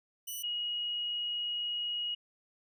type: tone pair in turn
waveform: 5% pulse / sine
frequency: 2960 / 2894 Hz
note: F#7 / F#7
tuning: 0 / -39 cents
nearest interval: unison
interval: 39 cents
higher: first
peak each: -29 / -32 dBFS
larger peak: first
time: 0.27-0.43 / 0.43-2.15 s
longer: second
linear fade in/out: 10 ms
effects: none